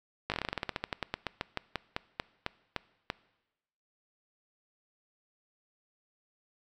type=slowing click train; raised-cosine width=0.3 ms; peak=-15 dBFS; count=26; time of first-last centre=0.3-3.101 s; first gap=18 ms; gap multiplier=1.13; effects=noise-tail reverb RT60 1.0 s tail -21 dB re dry